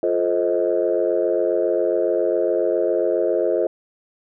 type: chord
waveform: sine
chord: F dominant seventh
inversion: none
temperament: just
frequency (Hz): 349.2 / 436.5 / 523.8 / 628.6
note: F4 / A4 / C5 / Eb5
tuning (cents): 0 / -14 / +2 / +18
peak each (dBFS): -22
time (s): 0.03-3.67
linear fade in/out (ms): 2
effects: tanh soft clip ceiling -8 dBFS